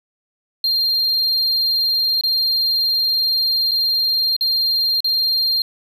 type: tone with dropouts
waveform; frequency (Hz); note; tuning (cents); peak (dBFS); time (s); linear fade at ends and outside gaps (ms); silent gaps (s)
triangle; 4193; C8; +3; -14; 0.64-5.62; 2; 2.211-2.236 / 3.711-3.716 / 4.365-4.409 / 5.005-5.044
effects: none